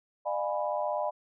sine chord, D diminished seventh, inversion none, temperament equal with one note detuned, 602.8 / 698.5 / 830.6 / 987.8 Hz, D5 / F5 / Ab5 / Cb6, +45 / 0 / 0 / 0 cents, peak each -31 / -35 / -35 / -35 dBFS, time 0.25-1.11 s, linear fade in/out 20 ms, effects none

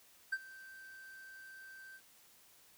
triangle tone with ADSR envelope, 1560 Hz, G6, 9 cents flat, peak -29 dBFS, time 0.32-2.01 s, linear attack 10 ms, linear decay 45 ms, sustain -20 dB, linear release 57 ms, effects white hiss -64 dBFS RMS until 2.77 s

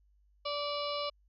harmonic tone, 581 Hz, D5, 19 cents flat, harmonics 1 / 2 / 4 / 5 / 6 / 7 / 8 / 9, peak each -36 / -38 / -46 / -43 / -48 / -42 / -49 / -46 dBFS, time 0.45-1.1 s, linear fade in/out 10 ms, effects added 50 Hz sine -64 dBFS peak until 1.28 s

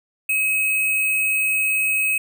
sine tone with sample-and-hold, 2553 Hz, D#7, 44 cents sharp, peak -17 dBFS, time 0.29-2.18 s, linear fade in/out 5 ms, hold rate 11025 Hz, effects none

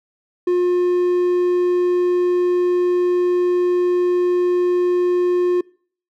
triangle tone, 356.7 Hz, F4, 37 cents sharp, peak -12 dBFS, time 0.47-5.61 s, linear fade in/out 5 ms, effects noise-tail reverb RT60 0.5 s tail -25 dB re dry

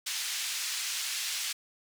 white band-pass noise, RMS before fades -34 dBFS, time 0.06-1.53 s, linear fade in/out 10 ms, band 2100 to 6800 Hz, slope 12 dB/octave, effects none

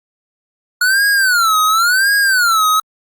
square tone with vibrato, 1437 Hz, F6, 49 cents sharp, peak -11 dBFS, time 0.81-2.8 s, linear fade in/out 5 ms, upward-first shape sine, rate 0.93 Hz, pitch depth 230 cents each way, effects Opus 48 kbps

